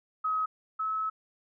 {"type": "tone pair in turn", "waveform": "sine", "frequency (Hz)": [1272, 1294.2], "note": ["D#6", "E6"], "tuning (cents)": [38, -32], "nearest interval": "unison", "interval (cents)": 30, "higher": "second", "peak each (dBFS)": [-26, -28], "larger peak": "first", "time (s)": [[0.24, 0.46], [0.79, 1.1]], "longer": "second", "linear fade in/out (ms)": 10, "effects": []}